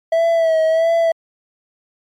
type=tone with vibrato; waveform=triangle; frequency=653 Hz; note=E5; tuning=17 cents flat; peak=-10 dBFS; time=0.12-1.12 s; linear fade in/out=5 ms; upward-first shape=sine; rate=1.5 Hz; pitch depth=42 cents each way; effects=MP3 64 kbps